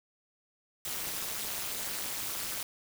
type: noise with amplitude modulation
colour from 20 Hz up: white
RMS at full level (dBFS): -32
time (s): 0.85-2.63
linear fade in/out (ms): 2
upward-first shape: sine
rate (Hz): 214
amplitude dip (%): 100
effects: none